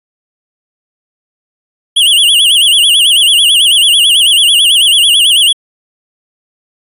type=tone with vibrato; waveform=square; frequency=3088 Hz; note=G7; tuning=27 cents flat; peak=-5 dBFS; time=1.96-5.53 s; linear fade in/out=10 ms; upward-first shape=sine; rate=9.1 Hz; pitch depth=180 cents each way; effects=resampled to 32000 Hz

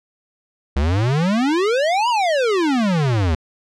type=exponential two-way sweep; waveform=square; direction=up then down; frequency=65.41 to 1001 to 75.2 Hz; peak=-16 dBFS; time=0.76-3.35 s; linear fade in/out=5 ms; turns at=2.09 s; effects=low-pass 5000 Hz 12 dB/octave

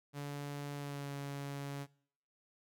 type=tone with pitch glide; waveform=sawtooth; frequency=143.5 to 140.87 Hz; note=D3 to C#3; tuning=-40 to +28 cents; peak=-36 dBFS; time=0.13-1.87 s; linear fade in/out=50 ms; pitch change=-32 cents; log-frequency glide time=0.75-1.14 s; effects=noise-tail reverb RT60 0.6 s tail -22 dB re dry

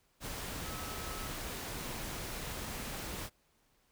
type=tone in noise; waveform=sine; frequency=1293 Hz; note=E6; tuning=34 cents flat; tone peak=-48 dBFS; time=0.62-1.32 s; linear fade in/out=50 ms; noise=pink; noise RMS=-41 dBFS; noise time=0.2-3.3 s; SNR=-10 dB; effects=pink hiss -72 dBFS RMS until 3.91 s

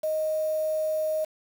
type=tone with quantisation; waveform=sine; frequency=623 Hz; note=D#5; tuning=2 cents sharp; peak=-24 dBFS; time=0.03-1.25 s; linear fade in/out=10 ms; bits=7; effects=none

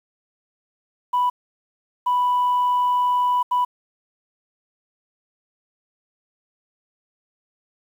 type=tone bursts at uneven times; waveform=sine; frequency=987.8 Hz; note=B5; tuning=in tune; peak=-15 dBFS; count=3; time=1.13-1.3 / 2.06-3.43 / 3.51-3.65 s; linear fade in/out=10 ms; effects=tanh soft clip ceiling -14 dBFS + 8-bit

